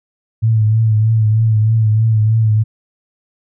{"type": "tone with vibrato", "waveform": "sine", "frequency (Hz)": 110, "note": "A2", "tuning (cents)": 0, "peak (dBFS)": -9, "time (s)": [0.42, 2.64], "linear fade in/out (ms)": 20, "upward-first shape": "triangle", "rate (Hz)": 3.2, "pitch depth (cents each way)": 53, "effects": []}